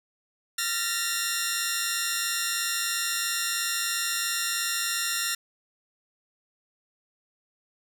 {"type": "tone cluster", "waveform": "10% pulse", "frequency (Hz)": [1382, 1788, 1891], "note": ["F6", "A6", "A#6"], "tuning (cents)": [-19, 27, 24], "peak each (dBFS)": -22, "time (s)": [0.58, 5.35], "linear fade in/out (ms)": 5, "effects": []}